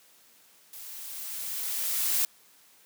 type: noise with level ramp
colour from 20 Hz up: blue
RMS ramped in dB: -44 to -25 dBFS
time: 0.73-2.25 s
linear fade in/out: 2 ms
effects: white hiss -59 dBFS RMS until 2.85 s + high-pass 150 Hz 12 dB/octave